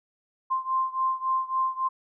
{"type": "beating tone pair", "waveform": "sine", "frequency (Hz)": [1046.5, 1050.1], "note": ["C6", "C6"], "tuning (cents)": [0, 6], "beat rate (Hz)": 3.6, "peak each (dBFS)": [-26, -28], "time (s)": [0.5, 1.89], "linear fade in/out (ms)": 20, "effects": []}